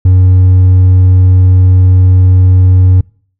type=tone with hard clipping; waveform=sine; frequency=92.5 Hz; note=F#2; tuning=in tune; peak=-3 dBFS; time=0.05-3.01 s; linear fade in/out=5 ms; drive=2 dB; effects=noise-tail reverb RT60 0.5 s tail -25 dB re dry